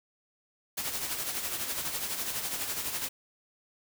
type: noise with tremolo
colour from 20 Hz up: white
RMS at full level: -32 dBFS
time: 0.77-3.09 s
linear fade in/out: 10 ms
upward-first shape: sine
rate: 12 Hz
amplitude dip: 50%
effects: none